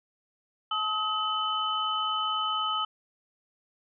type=tone cluster; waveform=sine; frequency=865 / 1272 / 3028 Hz; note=A5 / D#6 / F#7; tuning=-30 / +38 / +39 cents; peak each=-36 / -28 / -31 dBFS; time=0.71-2.85 s; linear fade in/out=5 ms; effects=none